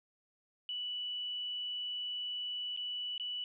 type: tone with dropouts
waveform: sine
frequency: 2960 Hz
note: F#7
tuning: in tune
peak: -36 dBFS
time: 0.69-3.44 s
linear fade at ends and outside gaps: 1 ms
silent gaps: 2.764-2.773 / 3.179-3.198 s
effects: none